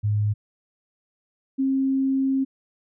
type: tone pair in turn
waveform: sine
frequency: 104.8 / 268 Hz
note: G#2 / C4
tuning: +16 / +42 cents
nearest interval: octave + major third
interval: 1626 cents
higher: second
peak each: -19 dBFS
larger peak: neither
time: 0.03-0.34 / 1.58-2.45 s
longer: second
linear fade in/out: 20 ms
effects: none